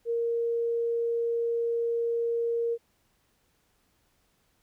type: tone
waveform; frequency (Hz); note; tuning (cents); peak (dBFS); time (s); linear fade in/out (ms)
sine; 466.2; A#4; 0; -25; 0.05-2.78; 50
effects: pink hiss -70 dBFS RMS until 4.62 s